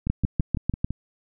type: two click trains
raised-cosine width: 5 ms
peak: -15 / -9 dBFS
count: 6 / 6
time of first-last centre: 0.07-0.906 / 0.1-0.845 s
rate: 5.98 / 6.71 Hz
effects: none